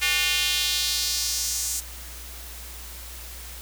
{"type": "tone with high-pass filter sweep", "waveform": "square", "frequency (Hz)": 163.2, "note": "E3", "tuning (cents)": -17, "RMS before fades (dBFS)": -25, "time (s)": [0.01, 1.81], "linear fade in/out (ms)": 20, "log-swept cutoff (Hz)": [2300, 7400], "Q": 2, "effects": ["added 60 Hz sine -40 dBFS peak until 3.61 s", "white hiss -41 dBFS RMS until 3.61 s"]}